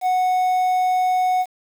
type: tone with quantisation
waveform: triangle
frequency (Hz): 737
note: F#5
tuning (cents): -7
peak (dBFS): -14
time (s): 0.01-1.46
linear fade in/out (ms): 50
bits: 7
effects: none